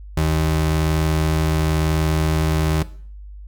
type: ring-modulated tone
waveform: square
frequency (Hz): 116.54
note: A#2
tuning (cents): 0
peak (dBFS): -14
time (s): 0.17-2.83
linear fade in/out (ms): 5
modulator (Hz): 40.5
effects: noise-tail reverb RT60 0.5 s tail -17 dB re dry + added 50 Hz sine -34 dBFS peak until 3.47 s